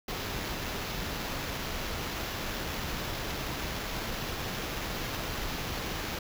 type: noise with sample-and-hold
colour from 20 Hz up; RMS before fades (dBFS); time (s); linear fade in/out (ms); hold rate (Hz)
pink; -35; 0.08-6.19; 5; 8820
effects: none